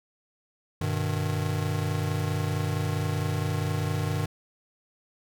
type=chord; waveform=square; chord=G augmented; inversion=none; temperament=just; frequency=98 / 122.5 / 153.12 Hz; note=G2 / B2 / D#3; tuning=0 / -14 / -27 cents; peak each=-30 / -34 / -30 dBFS; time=0.81-4.26 s; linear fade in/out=5 ms; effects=none